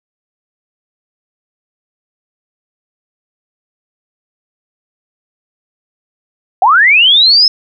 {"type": "linear sweep", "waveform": "sine", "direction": "up", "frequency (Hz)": [698.5, 5260], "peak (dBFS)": -4, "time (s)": [6.62, 7.48], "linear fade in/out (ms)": 2, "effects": []}